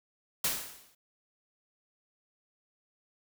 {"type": "noise with exponential decay", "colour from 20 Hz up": "white", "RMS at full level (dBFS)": -27, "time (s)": [0.44, 0.95], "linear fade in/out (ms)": 5, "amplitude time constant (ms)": 110, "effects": []}